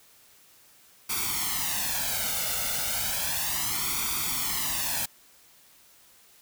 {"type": "noise with flanger", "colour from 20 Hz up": "white", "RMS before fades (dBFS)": -29, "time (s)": [1.09, 5.06], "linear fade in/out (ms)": 10, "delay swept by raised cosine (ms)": [0.86, 1.42], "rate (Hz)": 0.33, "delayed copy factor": 0.8, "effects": ["white hiss -57 dBFS RMS until 6.41 s"]}